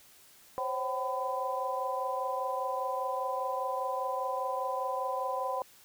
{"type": "tone cluster", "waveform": "sine", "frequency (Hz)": [523, 548, 765, 1006], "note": ["C5", "C#5", "G5", "B5"], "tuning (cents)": [-1, -20, -42, 32], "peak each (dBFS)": [-36, -39, -36, -34], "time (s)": [0.58, 5.62], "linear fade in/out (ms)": 0, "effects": ["white hiss -58 dBFS RMS until 5.84 s"]}